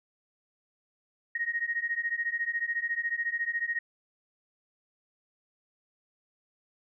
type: beating tone pair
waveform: sine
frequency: 1864.7 / 1878.7 Hz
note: A#6 / A#6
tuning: 0 / +13 cents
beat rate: 14 Hz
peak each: -32 / -31 dBFS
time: 1.35-3.79 s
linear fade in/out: 5 ms
effects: none